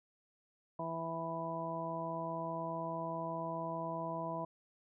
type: harmonic tone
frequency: 164.81 Hz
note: E3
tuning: in tune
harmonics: 1 / 2 / 3 / 4 / 5 / 6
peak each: -44 / -46 / -49 / -41 / -51 / -41 dBFS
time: 0.79-4.45 s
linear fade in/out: 5 ms
effects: none